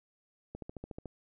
click train, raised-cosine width 2 ms, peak -28 dBFS, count 8, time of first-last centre 0.55-1.057 s, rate 13.8 Hz, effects none

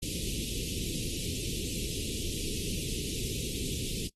pink band-stop noise, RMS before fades -35 dBFS, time 0.02-4.08 s, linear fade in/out 10 ms, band 460 to 2600 Hz, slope 48 dB/octave, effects noise-tail reverb RT60 0.1 s tail -17 dB re dry + AAC 32 kbps

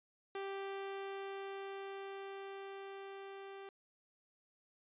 sawtooth tone with level ramp, 392 Hz, G4, in tune, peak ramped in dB -36 to -44 dBFS, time 0.35-3.69 s, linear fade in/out 2 ms, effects resampled to 8000 Hz

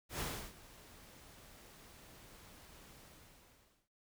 pink noise with ADSR envelope, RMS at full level -39 dBFS, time 0.09-3.89 s, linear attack 110 ms, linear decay 320 ms, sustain -19 dB, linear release 910 ms, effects noise-tail reverb RT60 0.2 s tail -25 dB re dry

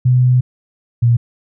sine tone pair in turn, 125.9 / 118.46 Hz, B2 / A#2, +34 / +28 cents, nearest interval minor second, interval 106 cents, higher first, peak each -8 dBFS, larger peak neither, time 0.05-0.41 / 1.02-1.17 s, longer first, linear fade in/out 10 ms, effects none

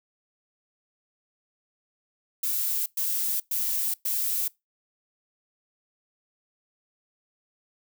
violet noise bursts, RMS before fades -27 dBFS, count 4, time 2.43-4.48 s, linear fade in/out 5 ms, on 430 ms, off 110 ms, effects noise-tail reverb RT60 0.2 s tail -23 dB re dry

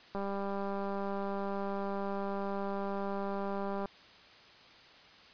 click train, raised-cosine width 1 ms, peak -24 dBFS, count 735, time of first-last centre 0.15-3.857 s, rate 198 Hz, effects white hiss -56 dBFS RMS until 5.33 s + resampled to 11025 Hz

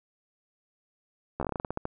slowing click train, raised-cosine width 1 ms, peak -17 dBFS, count 13, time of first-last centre 1.4-1.854 s, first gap 13 ms, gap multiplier 1.18, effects none

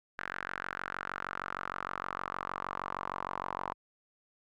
sawtooth tone with band-pass filter sweep, 46.46 Hz, F#1, 8 cents sharp, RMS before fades -39 dBFS, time 0.18-3.74 s, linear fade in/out 10 ms, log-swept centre 1600 to 1000 Hz, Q 4.2, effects none

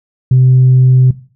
sine tone, 128.6 Hz, C3, 30 cents flat, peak -3 dBFS, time 0.31-1.11 s, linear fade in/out 5 ms, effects noise-tail reverb RT60 0.4 s tail -18 dB re dry + tanh soft clip ceiling -1 dBFS

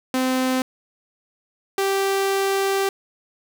sawtooth tone pair in turn, 258.1 / 390.9 Hz, C4 / G4, -23 / -5 cents, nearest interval perfect fifth, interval 718 cents, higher second, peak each -15 dBFS, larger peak neither, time 0.14-0.62 / 1.78-2.89 s, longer second, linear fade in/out 2 ms, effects none

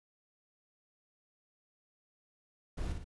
brown noise with echo, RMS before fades -36 dBFS, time 2.77-2.93 s, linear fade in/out 10 ms, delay 57 ms, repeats 2, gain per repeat -5 dB, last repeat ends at 3.044 s, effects resampled to 24000 Hz

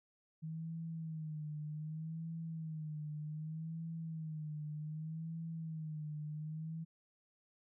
sine tone with vibrato, 157.3 Hz, D#3, 19 cents sharp, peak -40 dBFS, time 0.42-6.85 s, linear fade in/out 20 ms, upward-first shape sine, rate 0.65 Hz, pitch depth 74 cents each way, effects none

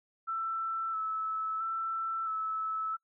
sine tone with vibrato, 1318.5 Hz, E6, in tune, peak -31 dBFS, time 0.27-2.97 s, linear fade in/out 20 ms, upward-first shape square, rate 0.75 Hz, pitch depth 19 cents each way, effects noise-tail reverb RT60 0.1 s tail -21 dB re dry

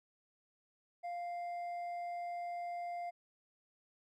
sine tone with hard clipping, 698.5 Hz, F5, in tune, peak -40 dBFS, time 1.03-3.11 s, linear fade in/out 20 ms, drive 4 dB, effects none

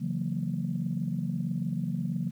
sine chord, F# dominant seventh, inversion second, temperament just, 138.75 / 166.5 / 185 / 231.2 Hz, C#3 / E3 / F#3 / A#3, +2 / +18 / 0 / -14 cents, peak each -34 / -32 / -33 / -35 dBFS, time 0-2.31 s, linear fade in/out 20 ms, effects tanh soft clip ceiling -18 dBFS + 10-bit

